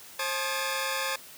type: tone cluster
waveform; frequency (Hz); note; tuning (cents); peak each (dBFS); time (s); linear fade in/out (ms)
15% pulse; 534 / 865 / 1229 / 1700 / 2342; C5 / A5 / D#6 / G#6 / D7; +35 / -30 / -22 / +40 / -5; -26 / -29 / -29 / -30 / -33; 0.19-1.16; 5
effects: white hiss -48 dBFS RMS until 1.37 s + high-pass 80 Hz 12 dB/octave